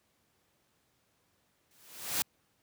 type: noise with exponential growth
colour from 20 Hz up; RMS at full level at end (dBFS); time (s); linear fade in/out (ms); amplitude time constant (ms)
white; -28; 1.71-2.22; 0; 110
effects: pink hiss -73 dBFS RMS until 2.62 s + high-pass 80 Hz 12 dB/octave